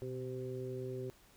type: harmonic tone with a mistuned harmonic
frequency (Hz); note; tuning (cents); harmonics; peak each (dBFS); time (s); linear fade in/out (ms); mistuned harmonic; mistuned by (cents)
128.6; C3; -30; 1 / 2 / 3 / 4; -43 / -49 / -41 / -49; 0.02-1.1; 0; 1; -50
effects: pink hiss -64 dBFS RMS until 1.36 s